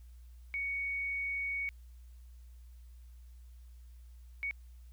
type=tone bursts at uneven times; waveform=sine; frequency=2232 Hz; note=C#7; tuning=11 cents sharp; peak=-33 dBFS; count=2; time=0.54-1.69 / 4.43-4.51 s; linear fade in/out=0 ms; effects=added 60 Hz sine -50 dBFS peak until 4.92 s + white hiss -72 dBFS RMS until 4.92 s